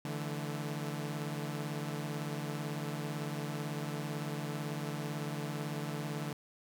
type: chord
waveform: sawtooth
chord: D suspended second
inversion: none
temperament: equal with one note detuned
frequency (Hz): 146.83 / 164.81 / 217.5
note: D3 / E3 / A3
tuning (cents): 0 / 0 / -20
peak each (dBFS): -34 / -38 / -40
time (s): 0.05-6.33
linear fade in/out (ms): 2
effects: none